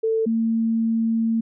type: tone pair in turn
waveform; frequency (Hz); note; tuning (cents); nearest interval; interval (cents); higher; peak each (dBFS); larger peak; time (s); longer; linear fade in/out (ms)
sine; 445.6 / 226.3; A4 / A3; +22 / +49; octave; 1173; first; -18; neither; 0.03-0.26 / 0.26-1.41; second; 10
effects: none